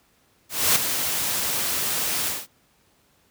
white noise with ADSR envelope, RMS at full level -17 dBFS, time 0.49-2.47 s, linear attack 270 ms, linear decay 4 ms, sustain -8 dB, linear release 200 ms, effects pink hiss -62 dBFS RMS until 3.3 s + high-pass 60 Hz 12 dB/octave

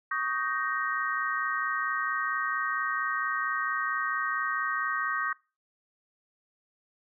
sine chord, Eb dominant seventh, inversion third, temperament just, 1120.1 / 1244.5 / 1555.6 / 1866.8 Hz, Db6 / Eb6 / G6 / Bb6, +18 / 0 / -14 / +2 cents, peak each -33 dBFS, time 0.11-5.33 s, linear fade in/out 5 ms, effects noise-tail reverb RT60 0.3 s tail -22 dB re dry

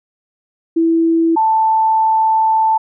sine tone pair in turn, 329.6 / 883 Hz, E4 / A5, 0 / +6 cents, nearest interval octave + perfect fourth, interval 1706 cents, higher second, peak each -10 / -10 dBFS, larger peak neither, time 0.76-1.36 / 1.36-2.78 s, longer second, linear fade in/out 10 ms, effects none

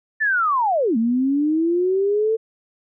sine linear two-way sweep, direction down then up, 1793 to 220 to 450.8 Hz, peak -16 dBFS, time 0.2-2.37 s, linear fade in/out 20 ms, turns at 0.97 s, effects none

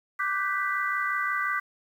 sine chord, G major seventh, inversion second, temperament equal with one note detuned, 1174.7 / 1502.4 / 1568 / 1975.5 Hz, D6 / F#6 / G6 / B6, 0 / +26 / 0 / 0 cents, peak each -29 / -32 / -33 / -30 dBFS, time 0.19-1.6 s, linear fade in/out 10 ms, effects 9-bit

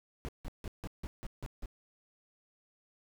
brown noise bursts, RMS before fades -39 dBFS, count 8, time 0.25-1.658 s, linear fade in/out 0 ms, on 36 ms, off 160 ms, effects none

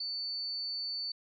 sine tone, 4500 Hz, C#8, 25 cents sharp, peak -34 dBFS, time 0-1.12 s, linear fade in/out 5 ms, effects none

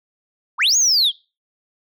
sine linear two-way sweep, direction up then down, 802 to 6800 to 3073 Hz, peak -10 dBFS, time 0.58-1.12 s, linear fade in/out 50 ms, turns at 0.77 s, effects noise-tail reverb RT60 0.3 s tail -24 dB re dry + tanh soft clip ceiling -12 dBFS

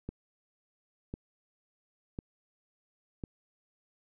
click train, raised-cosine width 3 ms, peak -24 dBFS, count 4, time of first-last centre 0.09-3.238 s, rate 0.953 Hz, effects none

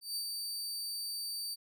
sawtooth tone with ADSR envelope, 4618 Hz, D8, 30 cents flat, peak -31 dBFS, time 0.01-1.56 s, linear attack 150 ms, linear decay 77 ms, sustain -3 dB, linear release 29 ms, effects none

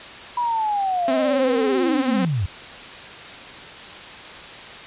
sine linear sweep, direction down, 983 to 82.41 Hz, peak -19 dBFS, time 0.37-2.46 s, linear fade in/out 5 ms
sawtooth tone with vibrato, 261.6 Hz, C4, in tune, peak -17 dBFS, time 1.08-2.25 s, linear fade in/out 2 ms, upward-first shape triangle, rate 18 Hz, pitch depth 61 cents each way
effects white hiss -37 dBFS RMS until 4.86 s + resampled to 8000 Hz

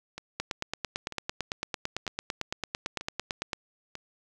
two click trains, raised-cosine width 0.2 ms, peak -21 / -13 dBFS, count 5 / 29, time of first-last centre 0.18-3.954 / 0.4-3.532 s, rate 1.06 / 8.94 Hz, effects none

